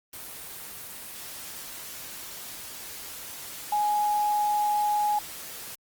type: tone in noise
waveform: sine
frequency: 835 Hz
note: G#5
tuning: 9 cents sharp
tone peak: -22 dBFS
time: 3.72-5.19 s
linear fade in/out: 5 ms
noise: white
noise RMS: -40 dBFS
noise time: 0.13-5.75 s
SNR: +15 dB
effects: Opus 24 kbps